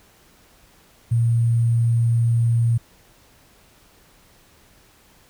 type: tone with sample-and-hold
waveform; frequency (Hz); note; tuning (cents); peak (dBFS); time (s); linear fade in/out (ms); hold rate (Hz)
sine; 116.54; A#2; 0; -15; 1.11-2.78; 10; 8820
effects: pink hiss -54 dBFS RMS until 5.29 s